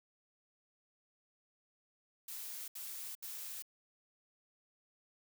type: noise bursts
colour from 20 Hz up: blue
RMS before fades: -45 dBFS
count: 3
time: 2.28-3.624 s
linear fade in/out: 5 ms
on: 400 ms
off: 72 ms
effects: none